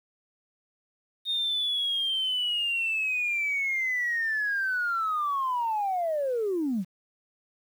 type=linear sweep; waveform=sine; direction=down; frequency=3696 to 168.8 Hz; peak=-24 dBFS; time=1.25-6.85 s; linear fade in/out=50 ms; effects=tanh soft clip ceiling -21 dBFS + 9-bit